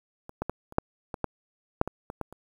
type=clicks; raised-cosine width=1 ms; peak=-27 / -15 / -15 / -30 / -7 / -19 / -12 / -6 / -18 / -22 / -17 / -30 dBFS; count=12; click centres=0.294 / 0.42 / 0.496 / 0.724 / 0.784 / 1.142 / 1.243 / 1.814 / 1.876 / 2.101 / 2.213 / 2.326 s; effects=8-bit